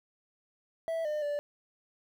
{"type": "tone with pitch steps", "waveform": "triangle", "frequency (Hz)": [656, 603, 583], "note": ["E5", "D5", "D5"], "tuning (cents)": [-9, 46, -13], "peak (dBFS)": -28, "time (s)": [0.88, 1.39], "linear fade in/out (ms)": 0, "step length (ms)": 170, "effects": ["10-bit"]}